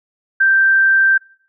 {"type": "tone", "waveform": "sine", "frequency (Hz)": 1568, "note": "G6", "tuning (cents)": 0, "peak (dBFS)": -9, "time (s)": [0.4, 1.18], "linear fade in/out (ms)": 10, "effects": ["noise-tail reverb RT60 0.5 s tail -22 dB re dry"]}